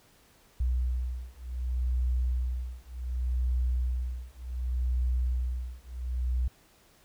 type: beating tone pair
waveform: sine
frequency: 61.7 / 62.37 Hz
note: B1 / B1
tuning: -1 / +18 cents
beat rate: 0.67 Hz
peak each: -30 dBFS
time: 0.6-6.48 s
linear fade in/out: 5 ms
effects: pink hiss -61 dBFS RMS until 7.04 s